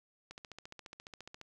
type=click train; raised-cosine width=0.2 ms; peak=-30 dBFS; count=17; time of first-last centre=0.31-1.413 s; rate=14.5 Hz; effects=none

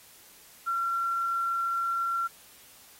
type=tone with quantisation; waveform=sine; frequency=1365 Hz; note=F6; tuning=40 cents flat; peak=-26 dBFS; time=0.66-2.28 s; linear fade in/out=20 ms; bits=9; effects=white hiss -54 dBFS RMS until 2.99 s + AAC 48 kbps

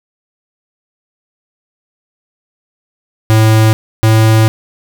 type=tone pair in turn; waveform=square; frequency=110 / 110.55 Hz; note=A2 / A2; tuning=0 / +9 cents; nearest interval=unison; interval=9 cents; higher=second; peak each=-6 dBFS; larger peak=neither; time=3.3-3.73 / 4.03-4.48 s; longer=second; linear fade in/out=0 ms; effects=none

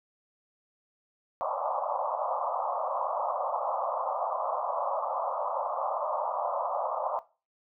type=band-pass noise; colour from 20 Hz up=pink; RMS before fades=-31 dBFS; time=1.41-7.19 s; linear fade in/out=0 ms; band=540 to 1200 Hz; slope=96 dB/octave; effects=noise-tail reverb RT60 0.3 s tail -17 dB re dry

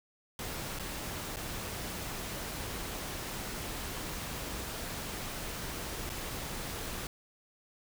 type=noise with dropouts; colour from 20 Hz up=pink; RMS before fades=-39 dBFS; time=0.39-7.07 s; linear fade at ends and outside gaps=2 ms; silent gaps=0.789-0.795 / 1.361-1.368 / 6.094-6.099 s; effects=none

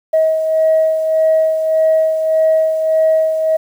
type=beating tone pair; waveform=sine; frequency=636 / 637.7 Hz; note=D#5 / D#5; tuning=+38 / +42 cents; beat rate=1.7 Hz; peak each=-10 / -19 dBFS; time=0.13-3.57 s; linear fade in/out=10 ms; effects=tanh soft clip ceiling -5 dBFS + 7-bit

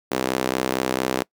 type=tone with high-pass filter; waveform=sawtooth; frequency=64.4 Hz; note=C2; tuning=27 cents flat; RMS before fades=-24 dBFS; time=0.11-1.23 s; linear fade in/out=10 ms; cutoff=340 Hz; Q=1.2; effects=noise-tail reverb RT60 0.1 s tail -24 dB re dry

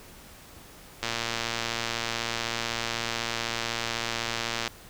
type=click train; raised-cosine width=0.2 ms; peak=-11 dBFS; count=424; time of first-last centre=1.03-4.677 s; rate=116 Hz; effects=pink hiss -49 dBFS RMS until 4.89 s

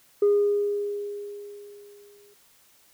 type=tone with exponential decay; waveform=sine; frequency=409.1 Hz; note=G#4; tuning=26 cents flat; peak=-14 dBFS; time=0.22-2.34 s; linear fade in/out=5 ms; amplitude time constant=460 ms; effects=tanh soft clip ceiling -14 dBFS + white hiss -59 dBFS RMS until 2.93 s

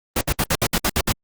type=noise bursts; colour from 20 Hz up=pink; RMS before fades=-19 dBFS; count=9; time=0.16-1.124 s; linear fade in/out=5 ms; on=52 ms; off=62 ms; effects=Opus 24 kbps

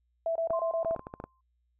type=tone bursts; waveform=sine; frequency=660 Hz; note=E5; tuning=2 cents sharp; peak=-26 dBFS; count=6; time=0.26-0.95 s; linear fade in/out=2 ms; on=95 ms; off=24 ms
type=clicks; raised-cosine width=1 ms; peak=-24 dBFS; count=9; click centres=0.506 / 0.848 / 0.91 / 0.963 / 0.994 / 1.069 / 1.139 / 1.201 / 1.24 s
type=tone with exponential decay; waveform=sine; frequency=1046.5 Hz; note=C6; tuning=in tune; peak=-32 dBFS; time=0.53-1.41 s; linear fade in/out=5 ms; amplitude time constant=190 ms
effects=noise-tail reverb RT60 0.1 s tail -26 dB re dry + added 60 Hz sine -70 dBFS peak until 1.79 s

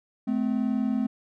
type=tone pair together; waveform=triangle; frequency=216.1 / 256.7 Hz; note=A3 / C4; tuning=-31 / -33 cents; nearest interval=minor third; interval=298 cents; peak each=-24 / -24 dBFS; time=0.27-1.07 s; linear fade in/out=10 ms; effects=none

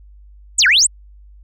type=exponential two-way sweep; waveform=sine; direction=down then up; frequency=8980 to 1411 to 8980 Hz; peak=-8 dBFS; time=0.58-0.87 s; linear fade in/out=10 ms; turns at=0.67 s; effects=tanh soft clip ceiling -4 dBFS + added 50 Hz sine -40 dBFS peak until 1.43 s

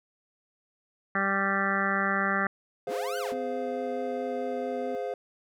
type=harmonic tone; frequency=196 Hz; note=G3; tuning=in tune; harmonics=1 / 2 / 3 / 4 / 6 / 7 / 8 / 9 / 10; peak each=-32 / -37 / -36 / -35 / -32 / -32 / -33 / -31 / -34 dBFS; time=1.15-2.47 s; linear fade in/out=2 ms
type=chord; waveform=triangle; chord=F minor; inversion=first; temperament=equal with one note detuned; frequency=415.3 / 517.5 / 698.5 Hz; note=Ab4 / C5 / F5; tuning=0 / -19 / 0 cents; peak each=-33 / -31 / -34 dBFS; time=2.87-5.14 s; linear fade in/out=2 ms
type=linear two-way sweep; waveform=sawtooth; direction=up then down; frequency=76.8 to 1568 to 76.8 Hz; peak=-32 dBFS; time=2.87-3.35 s; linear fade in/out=50 ms; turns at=3.18 s
type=tone with vibrato; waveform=triangle; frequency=254.4 Hz; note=C4; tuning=48 cents flat; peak=-34 dBFS; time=3.32-4.95 s; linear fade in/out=0 ms; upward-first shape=sine; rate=4.6 Hz; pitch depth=15 cents each way
effects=none

